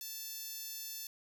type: tone with high-pass filter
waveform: 10% pulse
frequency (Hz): 880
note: A5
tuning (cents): 0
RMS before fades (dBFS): -44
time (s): 0.01-1.07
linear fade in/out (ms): 2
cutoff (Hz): 7400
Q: 0.83
effects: none